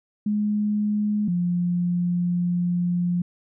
sine tone pair in turn, 209.2 / 175.92 Hz, G#3 / F3, +13 / +13 cents, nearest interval minor third, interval 300 cents, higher first, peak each -20 dBFS, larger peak neither, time 0.26-1.28 / 1.28-3.22 s, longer second, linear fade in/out 5 ms, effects none

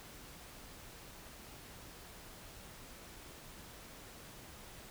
silence, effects pink hiss -53 dBFS RMS until 4.9 s

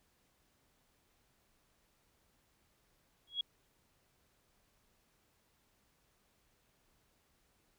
sine tone with exponential growth, 3322 Hz, G#7, in tune, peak -29 dBFS, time 3.27-3.41 s, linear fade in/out 5 ms, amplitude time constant 29 ms, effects pink hiss -74 dBFS RMS until 7.78 s

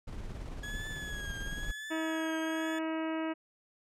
brown noise with tremolo, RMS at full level -39 dBFS, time 0.07-1.72 s, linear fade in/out 10 ms, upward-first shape square, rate 18 Hz, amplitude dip 30%
35% pulse tone with vibrato, 1675 Hz, G#6, 14 cents sharp, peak -38 dBFS, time 0.63-2.79 s, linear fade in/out 5 ms, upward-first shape triangle, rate 1 Hz, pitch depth 75 cents each way
harmonic tone, 320 Hz, D#4, 49 cents sharp, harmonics 1 / 2 / 3 / 4 / 5 / 6 / 7 / 8 / 9, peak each -33 / -39 / -43 / -45 / -47 / -49 / -50 / -51 / -52 dBFS, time 1.9-3.34 s, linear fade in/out 20 ms
effects low-pass 10000 Hz 12 dB/octave

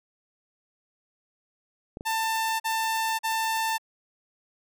clicks, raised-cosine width 2 ms, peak -24 dBFS, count 2, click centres 1.971 / 2.009 s
sawtooth tone bursts, 892 Hz, A5, 23 cents sharp, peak -21 dBFS, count 3, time 2.05-3.782 s, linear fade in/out 20 ms, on 550 ms, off 41 ms
effects none

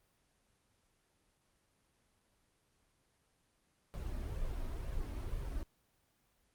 brown noise with flanger, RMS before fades -39 dBFS, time 3.94-5.63 s, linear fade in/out 0 ms, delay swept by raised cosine 1.7 to 3.3 ms, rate 2.1 Hz, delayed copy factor +0.55, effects pink hiss -75 dBFS RMS until 6.54 s + Opus 24 kbps

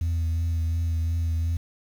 sine tone with vibrato, 82.7 Hz, E2, 6 cents sharp, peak -20 dBFS, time 0.01-1.57 s, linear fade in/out 5 ms, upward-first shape triangle, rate 2.8 Hz, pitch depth 29 cents each way, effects tanh soft clip ceiling -21 dBFS + 8-bit

